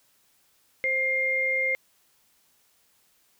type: tone pair together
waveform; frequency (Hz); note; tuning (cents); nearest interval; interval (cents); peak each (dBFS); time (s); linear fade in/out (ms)
sine; 523 / 2115; C5 / C7; -1 / +18; 2 octaves; 2419; -31 / -23; 0.84-1.75; 0
effects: white hiss -65 dBFS RMS until 3.39 s